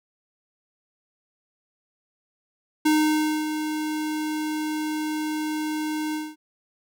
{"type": "tone with ADSR envelope", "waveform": "square", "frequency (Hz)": 307.5, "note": "D#4", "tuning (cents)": -20, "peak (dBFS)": -17, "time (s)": [2.85, 6.36], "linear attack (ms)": 10, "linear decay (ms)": 590, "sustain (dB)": -9, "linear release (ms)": 220, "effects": []}